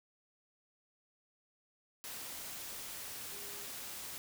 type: tone in noise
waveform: sine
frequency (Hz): 404.6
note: G#4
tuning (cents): -45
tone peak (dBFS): -55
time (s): 3.32-3.65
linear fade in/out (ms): 0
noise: white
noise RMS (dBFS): -45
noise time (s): 2.04-4.18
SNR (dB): -13
effects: none